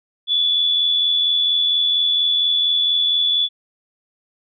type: tone with amplitude modulation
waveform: sine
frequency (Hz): 3442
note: A7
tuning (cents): -39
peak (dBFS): -13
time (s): 0.27-3.49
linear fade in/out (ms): 50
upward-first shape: sine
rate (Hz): 84.3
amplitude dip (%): 35
effects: none